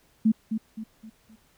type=tone with echo; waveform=sine; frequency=220 Hz; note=A3; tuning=in tune; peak=-16 dBFS; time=0.25-0.32 s; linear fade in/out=10 ms; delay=260 ms; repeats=4; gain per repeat=-8 dB; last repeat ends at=1.36 s; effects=pink hiss -63 dBFS RMS until 1.57 s